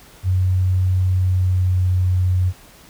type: tone with pitch glide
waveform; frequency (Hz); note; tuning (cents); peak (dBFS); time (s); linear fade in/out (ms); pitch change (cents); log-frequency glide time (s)
sine; 92.5 to 91.44; F#2 to F#2; 0 to -20; -14; 0.23-2.53; 50; -20; 1.06-1.89
effects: pink hiss -46 dBFS RMS until 2.89 s